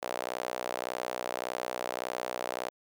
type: tone with high-pass filter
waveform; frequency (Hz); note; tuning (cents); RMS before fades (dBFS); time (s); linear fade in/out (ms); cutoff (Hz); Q
sawtooth; 61.74; B1; 0; -36; 0.02-2.7; 10; 590; 2.1
effects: none